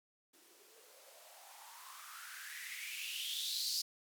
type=noise with band-pass filter sweep; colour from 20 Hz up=violet; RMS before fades=-45 dBFS; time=0.33-3.82 s; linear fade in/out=10 ms; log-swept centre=310 to 4900 Hz; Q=6.2; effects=none